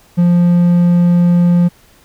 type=tone; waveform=triangle; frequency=174.61 Hz; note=F3; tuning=in tune; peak=-5 dBFS; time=0.17-1.69 s; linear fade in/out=20 ms; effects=pink hiss -48 dBFS RMS until 2.04 s